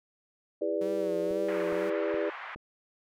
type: chord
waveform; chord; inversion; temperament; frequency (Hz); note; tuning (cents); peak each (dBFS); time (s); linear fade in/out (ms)
sine; E dominant seventh; none; equal with one note detuned; 329.6 / 405.6 / 493.9 / 587.3; E4 / G#4 / B4 / D5; 0 / -41 / 0 / 0; -34 / -32 / -34 / -32; 0.61-2.3; 10
type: tone with vibrato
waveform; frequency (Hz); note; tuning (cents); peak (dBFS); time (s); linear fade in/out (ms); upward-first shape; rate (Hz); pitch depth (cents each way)
sawtooth; 186.7; F#3; +16; -37; 0.81-1.9; 5; sine; 2; 86
type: click train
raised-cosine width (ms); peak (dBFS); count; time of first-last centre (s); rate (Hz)
2; -32; 4; 1.31-2.56; 2.4
type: band-pass noise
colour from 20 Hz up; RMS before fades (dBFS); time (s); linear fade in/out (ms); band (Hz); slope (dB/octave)
white; -41; 1.48-2.55; 5; 760 to 2000; 24
effects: none